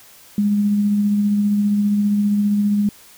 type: tone with tremolo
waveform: sine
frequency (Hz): 205.5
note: G#3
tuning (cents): -18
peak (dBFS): -13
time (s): 0.38-2.89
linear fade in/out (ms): 2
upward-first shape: sine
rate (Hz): 15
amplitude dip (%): 25
effects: white hiss -46 dBFS RMS until 3.17 s